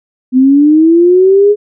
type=linear sweep; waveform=sine; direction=up; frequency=250.7 to 419.8 Hz; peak=-3 dBFS; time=0.32-1.56 s; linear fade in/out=50 ms; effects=none